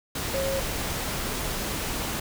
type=tone in noise; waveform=sine; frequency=542 Hz; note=C#5; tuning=39 cents flat; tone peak=-26 dBFS; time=0.34-0.6 s; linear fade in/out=5 ms; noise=pink; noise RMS=-30 dBFS; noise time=0.15-2.2 s; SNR=+1 dB; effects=none